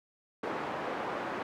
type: band-pass noise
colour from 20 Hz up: pink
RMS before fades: -36 dBFS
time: 0.43-1.43 s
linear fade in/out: 5 ms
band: 350 to 1400 Hz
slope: 12 dB/octave
effects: none